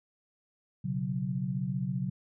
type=chord; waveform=sine; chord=B suspended second; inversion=none; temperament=equal; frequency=123.47 / 138.59 / 185 Hz; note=B2 / C#3 / F#3; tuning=0 / 0 / 0 cents; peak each=-36 / -33 / -33 dBFS; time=0.84-2.1 s; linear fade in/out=10 ms; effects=none